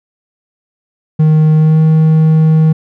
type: tone with pitch glide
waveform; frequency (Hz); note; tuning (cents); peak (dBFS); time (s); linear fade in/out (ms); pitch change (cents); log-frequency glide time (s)
triangle; 155.56 to 158.01; D#3 to D#3; 0 to +27; -3; 1.19-2.73; 10; +27; 1.56-1.8
effects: none